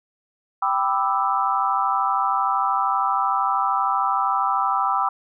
sine chord, E minor seventh, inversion first, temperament equal with one note detuned, 784 / 987.8 / 1185.6 / 1318.5 Hz, G5 / B5 / D6 / E6, 0 / 0 / +16 / 0 cents, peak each -24 dBFS, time 0.62-5.09 s, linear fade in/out 5 ms, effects none

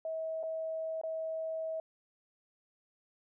sine tone with dropouts, 643 Hz, E5, 43 cents flat, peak -34 dBFS, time 0.05-1.8 s, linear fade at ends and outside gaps 2 ms, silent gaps 0.43-0.435 / 1.014-1.035 s, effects none

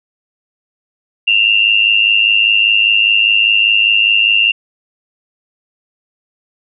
sine tone pair together, 2708 / 2813 Hz, E7 / F7, +46 / +12 cents, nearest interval minor second, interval 66 cents, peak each -11 dBFS, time 1.27-4.52 s, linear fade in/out 10 ms, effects none

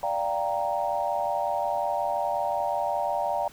sine chord, G minor seventh, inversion second, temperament equal, 587.3 / 698.5 / 784 / 932.3 Hz, D5 / F5 / G5 / Bb5, 0 / 0 / 0 / 0 cents, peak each -30 dBFS, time 0.03-3.48 s, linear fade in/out 2 ms, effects pink hiss -51 dBFS RMS until 3.52 s

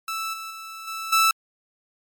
sawtooth tone with level steps, 1318.5 Hz, E6, in tune, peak -23 / -29 / -32 / -26 / -12 dBFS, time 0.08-1.31 s, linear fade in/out 2 ms, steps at 0.33 / 0.5 / 0.87 / 1.12 s, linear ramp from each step 10 ms, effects MP3 96 kbps

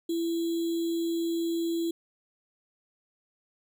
sine tone with sample-and-hold, 334.4 Hz, E4, 25 cents sharp, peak -26 dBFS, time 0.09-1.91 s, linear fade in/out 5 ms, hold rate 3675 Hz, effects none

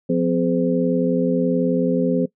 sine tone cluster, 177.6 / 256.2 / 421.5 / 513 Hz, F3 / C4 / G#4 / C5, +29 / -36 / +26 / -34 cents, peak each -21 / -20 / -24 / -23 dBFS, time 0.09-2.26 s, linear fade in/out 10 ms, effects noise-tail reverb RT60 0.1 s tail -20 dB re dry

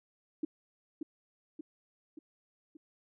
sine tone with echo, 308.8 Hz, D#4, 13 cents flat, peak -29 dBFS, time 0.43-0.45 s, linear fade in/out 5 ms, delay 580 ms, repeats 4, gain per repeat -5 dB, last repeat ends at 2.77 s, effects none

